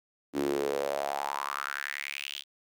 sawtooth tone with high-pass filter sweep, 70.5 Hz, C#2, 30 cents sharp, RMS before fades -33 dBFS, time 0.33-2.44 s, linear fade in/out 50 ms, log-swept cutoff 290 to 3400 Hz, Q 5.1, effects none

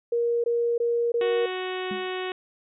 sine tone bursts, 471.4 Hz, A#4, 19 cents sharp, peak -21 dBFS, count 4, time 0.12-1.46 s, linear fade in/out 5 ms, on 320 ms, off 20 ms
harmonic tone, 370 Hz, F#4, in tune, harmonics 1 / 2 / 3 / 4 / 5 / 6 / 7 / 8 / 9 / 10, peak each -30 / -37 / -39 / -42 / -39 / -43 / -41 / -41 / -45 / -46 dBFS, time 1.21-2.32 s, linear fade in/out 2 ms
sine tone with exponential decay, 205.2 Hz, G#3, 21 cents flat, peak -28 dBFS, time 1.91-2.11 s, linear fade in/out 2 ms, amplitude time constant 42 ms
effects none

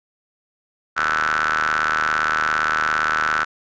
sawtooth ring-modulated tone, 77.5 Hz, D#2, 6 cents flat, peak -11 dBFS, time 0.96-3.45 s, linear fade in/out 20 ms, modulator 1410 Hz, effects resampled to 16000 Hz

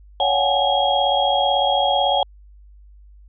sine tone cluster, 562 / 725 / 763 / 839 / 3280 Hz, C#5 / F#5 / G5 / G#5 / G#7, +24 / -35 / -47 / +17 / -22 cents, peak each -22 dBFS, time 0.2-2.23 s, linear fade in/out 2 ms, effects added 50 Hz sine -43 dBFS peak until 3.28 s

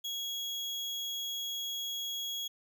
35% pulse tone, 3322 Hz, G#7, in tune, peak -33 dBFS, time 0.04-2.48 s, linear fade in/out 10 ms, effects none

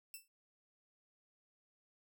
5% pulse tone with exponential decay, 2663 Hz, E7, 17 cents sharp, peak -34 dBFS, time 0.14-0.28 s, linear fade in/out 1 ms, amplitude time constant 30 ms, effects none

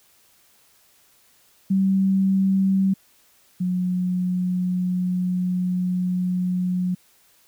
sine tone pair in turn, 192.3 / 181.39 Hz, G3 / F#3, -33 / -34 cents, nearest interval minor second, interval 101 cents, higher first, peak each -16 / -20 dBFS, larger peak first, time 1.7-2.94 / 3.6-6.95 s, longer second, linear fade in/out 10 ms, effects white hiss -58 dBFS RMS until 7.47 s

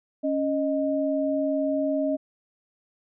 sine tone pair together, 277.2 / 620.5 Hz, C#4 / D#5, 0 / -5 cents, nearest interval octave + major second, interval 1395 cents, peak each -25 dBFS, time 0.23-2.17 s, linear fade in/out 20 ms, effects none

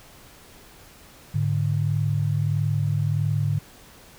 sine tone pair together, 105.3 / 146.83 Hz, G#2 / D3, +24 / 0 cents, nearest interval tritone, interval 576 cents, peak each -23 dBFS, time 1.34-3.59 s, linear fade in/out 10 ms, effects pink hiss -49 dBFS RMS until 4.18 s

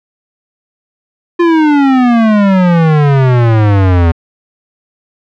square exponential sweep, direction down, 350.4 to 81.9 Hz, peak -6 dBFS, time 1.39-4.12 s, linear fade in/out 10 ms, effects low-pass 2000 Hz 12 dB/octave

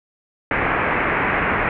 white low-pass noise, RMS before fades -20 dBFS, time 0.51-1.69 s, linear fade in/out 2 ms, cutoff 2300 Hz, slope 48 dB/octave, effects none

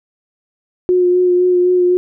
sine tone with vibrato, 360 Hz, F#4, 47 cents flat, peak -9 dBFS, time 0.89-1.97 s, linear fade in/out 0 ms, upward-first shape sine, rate 3.9 Hz, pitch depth 18 cents each way, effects none

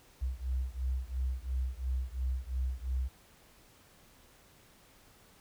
sine beating tone pair, 62.8 / 65.7 Hz, B1 / C2, +30 / +8 cents, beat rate 2.9 Hz, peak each -34 / -35 dBFS, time 0.21-3.09 s, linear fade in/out 20 ms, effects pink hiss -61 dBFS RMS until 5.4 s

